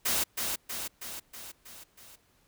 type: noise with echo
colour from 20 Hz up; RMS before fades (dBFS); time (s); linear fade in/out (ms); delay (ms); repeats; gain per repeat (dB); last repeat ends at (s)
white; -28; 0.05-0.24; 10; 320; 6; -4; 2.16
effects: pink hiss -67 dBFS RMS until 2.47 s